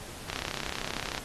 click train, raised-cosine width 0.2 ms, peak -14 dBFS, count 30, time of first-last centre 0.3-1.179 s, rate 33 Hz, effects pink hiss -44 dBFS RMS until 1.24 s + AAC 32 kbps

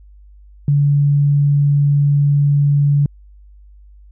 sine tone, 143.5 Hz, D3, 40 cents flat, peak -10 dBFS, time 0.68-3.06 s, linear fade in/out 2 ms, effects added 50 Hz sine -40 dBFS peak until 4.11 s

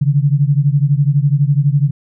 sine beating tone pair, 138.59 / 150.59 Hz, C#3 / D3, 0 / +44 cents, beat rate 12 Hz, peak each -12 / -14 dBFS, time 0.01-1.91 s, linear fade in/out 10 ms, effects none

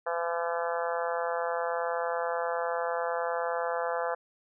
harmonic tone with a mistuned harmonic, 169.4 Hz, E3, 48 cents sharp, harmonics 3 / 4 / 5 / 6 / 7 / 8 / 9 / 10, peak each -32 / -34 / -36 / -38 / -39 / -40 / -41 / -42 dBFS, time 0.06-4.15 s, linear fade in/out 10 ms, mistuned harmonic 10, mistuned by +21 cents, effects none

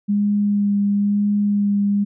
sine tone with vibrato, 203.8 Hz, G#3, 32 cents flat, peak -15 dBFS, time 0.08-2.05 s, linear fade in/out 20 ms, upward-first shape sine, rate 1 Hz, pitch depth 14 cents each way, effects none

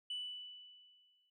sine tone with exponential decay, 2975 Hz, F#7, 9 cents sharp, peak -36 dBFS, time 0.1-1.3 s, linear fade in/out 5 ms, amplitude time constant 260 ms, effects noise-tail reverb RT60 0.1 s tail -24 dB re dry + tanh soft clip ceiling -36 dBFS

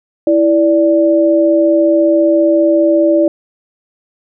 sine tone pair together, 329.6 / 585.1 Hz, E4 / D5, 0 / -7 cents, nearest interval minor seventh, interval 993 cents, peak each -10 dBFS, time 0.27-3.28 s, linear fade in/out 2 ms, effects none

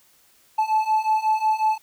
triangle beating tone pair, 866 / 871.5 Hz, A5 / A5, -28 / -17 cents, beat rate 5.5 Hz, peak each -20 / -18 dBFS, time 0.58-1.78 s, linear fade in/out 10 ms, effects tanh soft clip ceiling -10 dBFS + white hiss -58 dBFS RMS until 1.82 s

